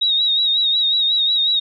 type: tone with vibrato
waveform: sine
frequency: 3791 Hz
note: A#7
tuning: 28 cents sharp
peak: -14 dBFS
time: 0.01-1.6 s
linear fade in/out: 10 ms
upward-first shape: sine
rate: 5.5 Hz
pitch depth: 55 cents each way
effects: none